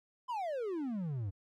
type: exponential sweep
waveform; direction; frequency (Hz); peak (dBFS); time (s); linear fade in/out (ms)
triangle; down; 1041 to 91.8; -32; 0.28-1.31; 20
effects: MP3 64 kbps